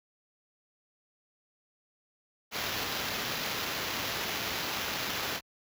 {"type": "noise with sample-and-hold", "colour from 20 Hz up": "white", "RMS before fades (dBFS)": -34, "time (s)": [2.51, 5.41], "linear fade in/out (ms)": 50, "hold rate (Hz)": 8820, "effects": ["high-pass 60 Hz 12 dB/octave"]}